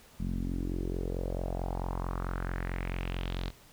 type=tone with low-pass filter sweep; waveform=sawtooth; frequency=44.52 Hz; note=F1; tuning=34 cents sharp; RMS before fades=-34 dBFS; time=0.19-3.51 s; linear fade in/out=20 ms; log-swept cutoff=200 to 4100 Hz; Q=3.5; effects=pink hiss -57 dBFS RMS until 3.72 s